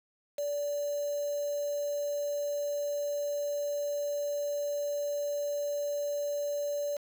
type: tone with quantisation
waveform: sine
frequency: 580 Hz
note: D5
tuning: 22 cents flat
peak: -30 dBFS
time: 0.38-6.97 s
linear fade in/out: 5 ms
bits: 7
effects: none